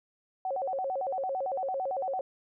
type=tone with vibrato; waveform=sine; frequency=640 Hz; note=D#5; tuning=49 cents sharp; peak=-29 dBFS; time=0.45-2.21 s; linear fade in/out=2 ms; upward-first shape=square; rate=8.9 Hz; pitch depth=280 cents each way; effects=none